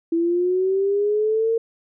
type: linear sweep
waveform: sine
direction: up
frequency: 329.6 to 459.6 Hz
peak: -17 dBFS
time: 0.12-1.58 s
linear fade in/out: 5 ms
effects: none